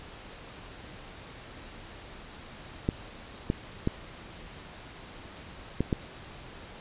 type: clicks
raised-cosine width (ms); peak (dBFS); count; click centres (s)
3; -12; 5; 2.889 / 3.501 / 3.874 / 5.806 / 5.928
effects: pink hiss -46 dBFS RMS until 6.8 s + resampled to 8000 Hz